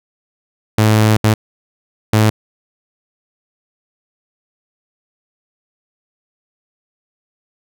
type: tone bursts at uneven times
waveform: sawtooth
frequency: 108.3 Hz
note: A2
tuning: 27 cents flat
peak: -5 dBFS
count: 3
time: 0.78-1.17 / 1.24-1.34 / 2.13-2.3 s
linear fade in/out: 5 ms
effects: none